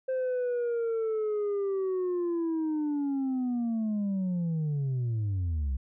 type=linear sweep; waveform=sine; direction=down; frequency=523.3 to 62.3 Hz; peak=-24 dBFS; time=0.08-5.77 s; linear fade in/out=10 ms; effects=tanh soft clip ceiling -26 dBFS